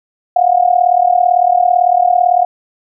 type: tone with amplitude modulation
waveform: sine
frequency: 716 Hz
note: F5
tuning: 43 cents sharp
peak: -4 dBFS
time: 0.36-2.45 s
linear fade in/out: 5 ms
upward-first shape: sine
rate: 37.9 Hz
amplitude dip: 85%
effects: none